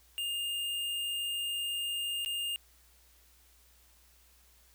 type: tone with dropouts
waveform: square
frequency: 2821 Hz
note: F7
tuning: 17 cents sharp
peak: -33 dBFS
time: 0.18-2.56 s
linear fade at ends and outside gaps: 0 ms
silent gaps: 2.248-2.26 s
effects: added 60 Hz sine -64 dBFS peak until 4.74 s + white hiss -64 dBFS RMS until 4.74 s